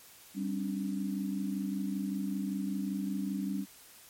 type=chord; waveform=sine; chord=G suspended fourth; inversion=none; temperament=equal with one note detuned; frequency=196 / 268.5 / 293.7 Hz; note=G3 / C4 / D4; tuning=0 / +45 / 0 cents; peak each=-33 / -38 / -38 dBFS; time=0.34-3.66 s; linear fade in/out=50 ms; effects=white hiss -55 dBFS RMS until 4.09 s + MP3 64 kbps